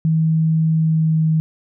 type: tone with pitch glide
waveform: sine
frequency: 160 to 158.53 Hz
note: D#3 to D#3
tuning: +49 to +33 cents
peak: -13 dBFS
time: 0.05-1.4 s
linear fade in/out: 0 ms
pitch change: -16 cents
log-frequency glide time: 0.73-1.28 s
effects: none